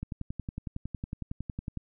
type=click train; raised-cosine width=5 ms; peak=-22 dBFS; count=20; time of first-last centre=0.03-1.773 s; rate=10.9 Hz; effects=none